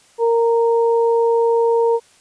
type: tone pair together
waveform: sine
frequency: 463.1 / 927 Hz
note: A#4 / A#5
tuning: -11 / -10 cents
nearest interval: octave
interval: 1201 cents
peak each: -13 / -21 dBFS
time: 0.18-2 s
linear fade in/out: 50 ms
effects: white hiss -52 dBFS RMS until 2.2 s + resampled to 22050 Hz